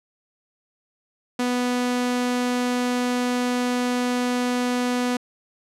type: tone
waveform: sawtooth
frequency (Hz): 246.9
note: B3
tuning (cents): 0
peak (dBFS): -17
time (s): 1.39-5.17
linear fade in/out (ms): 5
effects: low-pass 10000 Hz 12 dB/octave